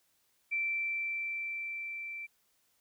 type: tone with level ramp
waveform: sine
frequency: 2340 Hz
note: D7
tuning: 7 cents flat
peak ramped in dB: -29 to -39 dBFS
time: 0.51-2.27 s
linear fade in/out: 20 ms
effects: white hiss -73 dBFS RMS until 2.8 s